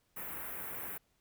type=band-stop noise; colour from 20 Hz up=white; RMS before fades=-42 dBFS; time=0.16-0.98 s; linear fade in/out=10 ms; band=2200 to 12000 Hz; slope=24 dB/octave; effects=pink hiss -75 dBFS RMS until 1.2 s